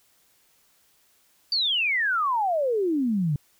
sine exponential sweep, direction down, 4684 to 138.7 Hz, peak -21 dBFS, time 1.52-3.36 s, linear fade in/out 2 ms, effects white hiss -63 dBFS RMS until 3.59 s

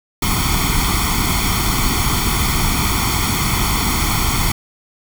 pink noise with comb filter, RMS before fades -17 dBFS, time 0.22-4.52 s, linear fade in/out 5 ms, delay 0.9 ms, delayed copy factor +0.9, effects none

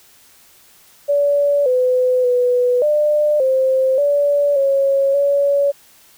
sine tone with pitch steps, 573 / 505 / 493.7 / 598 / 525 / 575 / 549 / 565 Hz, D5 / B4 / B4 / D5 / C5 / D5 / C#5 / C#5, -43 / +39 / -1 / +31 / +6 / -37 / -17 / +33 cents, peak -12 dBFS, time 1.08-5.72 s, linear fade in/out 20 ms, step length 580 ms, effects white hiss -49 dBFS RMS until 6.17 s

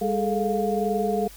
sine tone cluster, 202.2 / 419.6 / 441.7 / 703 Hz, G#3 / G#4 / A4 / F5, -46 / +18 / +7 / +11 cents, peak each -27 dBFS, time 0.01-1.28 s, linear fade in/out 10 ms, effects added 50 Hz sine -46 dBFS peak until 1.36 s + white hiss -47 dBFS RMS until 1.36 s

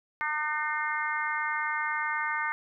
harmonic tone, 303.1 Hz, D#4, 45 cents flat, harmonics 3 / 4 / 5 / 6 / 7, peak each -34 / -34 / -34 / -34 / -34 dBFS, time 0.21-2.52 s, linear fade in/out 0 ms, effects none

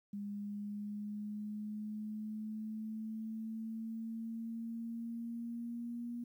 sine exponential sweep, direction up, 202.9 to 239 Hz, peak -39 dBFS, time 0.13-6.24 s, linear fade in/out 5 ms, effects 12-bit

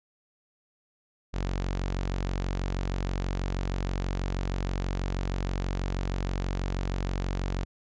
sawtooth tone, 46.25 Hz, F#1, in tune, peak -24 dBFS, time 1.33-7.65 s, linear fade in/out 20 ms, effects resampled to 16000 Hz

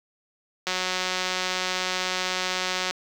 click train, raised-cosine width 0.2 ms, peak -9 dBFS, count 413, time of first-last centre 0.67-2.909 s, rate 184 Hz, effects high-pass 200 Hz 12 dB/octave + 7-bit

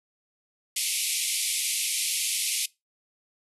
white band-pass noise, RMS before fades -28 dBFS, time 0.76-2.66 s, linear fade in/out 5 ms, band 2100 to 12000 Hz, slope 96 dB/octave, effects noise-tail reverb RT60 0.2 s tail -21 dB re dry

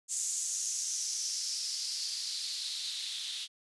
blue noise with band-pass filter sweep, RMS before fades -36 dBFS, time 0.08-3.48 s, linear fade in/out 50 ms, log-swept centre 7200 to 3500 Hz, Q 4.3, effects resampled to 24000 Hz

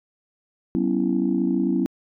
sine tone cluster, 190.1 / 245.6 / 277.2 / 332.4 Hz, F#3 / B3 / C#4 / E4, +47 / -9 / 0 / +15 cents, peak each -24 dBFS, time 0.75-1.86 s, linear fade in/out 0 ms, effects tanh soft clip ceiling -10 dBFS

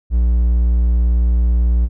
triangle tone, 59.1 Hz, A#1, 24 cents sharp, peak -9 dBFS, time 0.1-1.89 s, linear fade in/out 50 ms, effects none

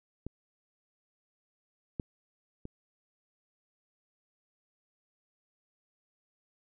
clicks, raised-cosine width 3 ms, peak -25 / -20 / -28 dBFS, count 3, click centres 0.266 / 1.998 / 2.654 s, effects none

